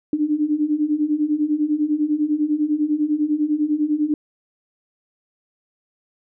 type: beating tone pair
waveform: sine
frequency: 293.7 / 303.7 Hz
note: D4 / D#4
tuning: 0 / -42 cents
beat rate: 10 Hz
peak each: -22 / -19 dBFS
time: 0.13-4.14 s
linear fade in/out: 2 ms
effects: none